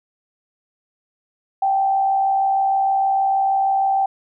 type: tone with frequency modulation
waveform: sine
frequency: 780 Hz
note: G5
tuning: 9 cents flat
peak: -15 dBFS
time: 1.62-4.06 s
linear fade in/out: 5 ms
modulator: 66.4 Hz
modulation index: 0.33
effects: none